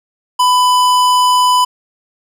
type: tone with hard clipping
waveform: sine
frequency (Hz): 998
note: B5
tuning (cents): +18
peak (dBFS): -10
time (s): 0.39-1.65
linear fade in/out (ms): 10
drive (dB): 18
effects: none